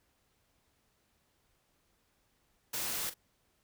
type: noise with echo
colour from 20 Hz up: white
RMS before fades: -36 dBFS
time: 2.73-3.1 s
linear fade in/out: 10 ms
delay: 42 ms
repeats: 1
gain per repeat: -13 dB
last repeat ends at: 3.142 s
effects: pink hiss -74 dBFS RMS until 3.63 s